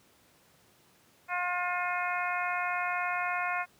harmonic tone, 356.5 Hz, F4, 36 cents sharp, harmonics 2 / 3 / 4 / 5 / 6 / 7, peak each -34 / -35 / -35 / -39 / -37 / -38 dBFS, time 1.28-3.66 s, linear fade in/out 50 ms, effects pink hiss -63 dBFS RMS until 3.79 s + high-pass 100 Hz 12 dB/octave

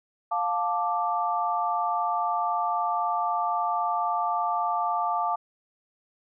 sine chord, D minor, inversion first, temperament just, 704.8 / 881 / 1174.7 Hz, F5 / A5 / D6, +16 / +2 / 0 cents, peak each -28 dBFS, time 0.31-5.36 s, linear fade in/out 10 ms, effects none

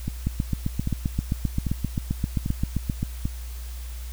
two click trains, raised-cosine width 5 ms, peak -13 / -11 dBFS, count 5 / 22, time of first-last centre 0.08-3.255 / 0.27-3.03 s, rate 1.26 / 7.61 Hz, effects added 60 Hz sine -32 dBFS peak until 4.12 s + white hiss -46 dBFS RMS until 4.12 s

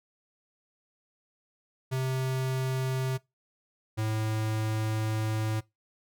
square tone pair in turn, 130.81 / 109.21 Hz, C3 / A2, 0 / -12 cents, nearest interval minor third, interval 312 cents, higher first, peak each -28 dBFS, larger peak neither, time 1.91-3.18 / 3.97-5.61 s, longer second, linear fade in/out 20 ms, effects noise-tail reverb RT60 0.2 s tail -22 dB re dry

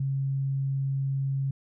sine tone, 136.2 Hz, C#3, 30 cents flat, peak -25 dBFS, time 0-1.51 s, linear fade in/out 5 ms, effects none

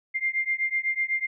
sine beating tone pair, 2100 / 2108 Hz, C7 / C7, +6 / +12 cents, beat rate 8 Hz, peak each -27 dBFS, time 0.14-1.27 s, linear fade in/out 20 ms, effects none

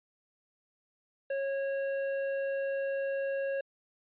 triangle tone with hard clipping, 548 Hz, C#5, 20 cents flat, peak -32 dBFS, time 1.3-3.61 s, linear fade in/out 5 ms, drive 13 dB, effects resampled to 8000 Hz

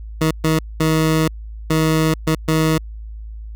20% pulse tone bursts at uneven times, 158.4 Hz, D#3, 31 cents sharp, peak -9 dBFS, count 6, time 0.21-0.31 / 0.44-0.59 / 0.8-1.28 / 1.7-2.14 / 2.27-2.35 / 2.48-2.78 s, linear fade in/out 5 ms, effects added 54 Hz sine -29 dBFS peak until 3.55 s

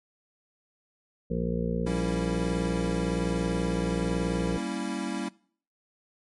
harmonic tone, 58.27 Hz, A#1, in tune, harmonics 1 / 2 / 3 / 4 / 6 / 7 / 8 / 9, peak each -34 / -39 / -29 / -33 / -42 / -40 / -33 / -39 dBFS, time 1.3-4.58 s, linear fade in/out 10 ms
square chord, G diminished seventh, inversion none, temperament equal, 196 / 233.1 / 277.2 / 329.6 Hz, G3 / Bb3 / Db4 / Fb4, 0 / 0 / 0 / 0 cents, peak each -36 dBFS, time 1.86-5.29 s, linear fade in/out 10 ms
effects noise-tail reverb RT60 0.5 s tail -22 dB re dry + MP3 48 kbps

